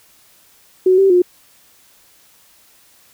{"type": "tone with pitch steps", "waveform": "sine", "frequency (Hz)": [371.4, 388.1, 357.7], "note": ["F#4", "G4", "F4"], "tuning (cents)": [7, -17, 41], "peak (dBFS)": -8, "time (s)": [0.86, 1.22], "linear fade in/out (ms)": 5, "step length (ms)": 120, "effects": ["white hiss -51 dBFS RMS until 3.13 s"]}